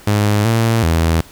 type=tone with pitch steps; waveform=sawtooth; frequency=104 / 114 / 82 Hz; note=G#2 / A#2 / E2; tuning=+3 / -38 / -9 cents; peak=-8 dBFS; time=0.07-1.21 s; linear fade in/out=5 ms; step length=380 ms; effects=pink hiss -42 dBFS RMS until 1.31 s